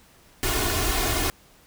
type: noise with comb filter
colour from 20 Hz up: pink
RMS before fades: -24 dBFS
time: 0.43-1.3 s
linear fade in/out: 0 ms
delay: 2.8 ms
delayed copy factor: +0.8
effects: pink hiss -55 dBFS RMS until 1.66 s